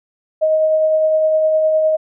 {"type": "tone with tremolo", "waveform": "sine", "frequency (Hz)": 627, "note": "D#5", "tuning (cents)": 13, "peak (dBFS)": -10, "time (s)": [0.41, 1.97], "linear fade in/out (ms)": 20, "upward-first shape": "triangle", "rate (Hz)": 9.8, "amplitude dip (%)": 30, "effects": []}